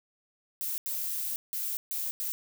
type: noise bursts at uneven times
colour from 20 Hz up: violet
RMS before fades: -33 dBFS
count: 5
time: 0.61-0.78 / 0.86-1.36 / 1.53-1.77 / 1.91-2.11 / 2.2-2.32 s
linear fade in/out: 0 ms
effects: none